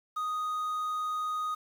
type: tone with quantisation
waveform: triangle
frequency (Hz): 1244.5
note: D#6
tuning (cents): 0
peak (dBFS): -28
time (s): 0.16-1.55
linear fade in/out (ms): 10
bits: 9
effects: none